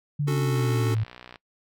sine exponential sweep, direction down, 147.9 to 107 Hz, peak -22 dBFS, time 0.19-1.04 s, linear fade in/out 10 ms
square chord, D major seventh, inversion third, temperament just, 275.3 / 293.7 / 367.1 / 440.5 Hz, C#4 / D4 / F#4 / A4, -12 / 0 / -14 / +2 cents, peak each -36 / -35 / -32 / -32 dBFS, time 0.27-0.95 s, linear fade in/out 10 ms
click train, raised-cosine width 0.3 ms, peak -26 dBFS, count 50, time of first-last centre 0.56-1.358 s, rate 61.4 Hz
effects noise-tail reverb RT60 0.1 s tail -22 dB re dry

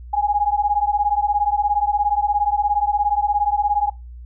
sine beating tone pair, 817 / 834 Hz, G#5 / G#5, -29 / +7 cents, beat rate 17 Hz, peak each -19 dBFS, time 0.13-3.9 s, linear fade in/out 10 ms, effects noise-tail reverb RT60 0.2 s tail -19 dB re dry + added 60 Hz sine -34 dBFS peak until 4.25 s

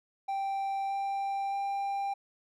triangle tone with pitch steps, 784 / 789 / 794 Hz, G5 / G5 / G5, 0 / +11 / +22 cents, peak -28 dBFS, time 0.28-2.14 s, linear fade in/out 10 ms, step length 620 ms, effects none

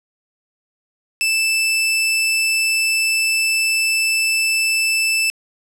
sawtooth tone, 2641 Hz, E7, 3 cents sharp, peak -12 dBFS, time 1.21-5.3 s, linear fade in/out 0 ms, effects low-pass 12000 Hz 12 dB/octave

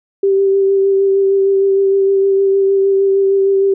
sine tone with vibrato, 391 Hz, G4, 4 cents flat, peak -9 dBFS, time 0.23-3.74 s, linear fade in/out 5 ms, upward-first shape sine, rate 6.5 Hz, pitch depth 16 cents each way, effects none

